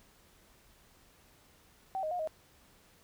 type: tone with pitch steps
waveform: sine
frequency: 766 / 623 / 715 / 629 Hz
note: G5 / D#5 / F5 / D#5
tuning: -40 / +2 / +41 / +19 cents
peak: -32 dBFS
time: 1.95-2.274 s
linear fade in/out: 0 ms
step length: 81 ms
effects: pink hiss -63 dBFS RMS until 3.03 s